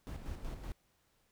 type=noise with tremolo; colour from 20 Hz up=brown; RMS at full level=-41 dBFS; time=0.07-0.72 s; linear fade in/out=0 ms; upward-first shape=square; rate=5.3 Hz; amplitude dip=50%; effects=pink hiss -74 dBFS RMS until 1.31 s